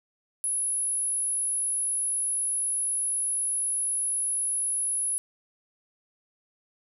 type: tone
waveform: sine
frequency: 10548 Hz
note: E9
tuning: in tune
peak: -25 dBFS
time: 0.44-5.18 s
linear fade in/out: 0 ms
effects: none